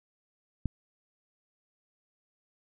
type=click; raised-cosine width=5 ms; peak=-17 dBFS; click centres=0.657 s; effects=none